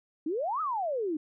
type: exponential two-way sweep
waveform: sine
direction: up then down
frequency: 290.5 to 1318.5 to 292.4 Hz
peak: -28 dBFS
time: 0.26-1.17 s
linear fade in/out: 5 ms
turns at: 0.61 s
effects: none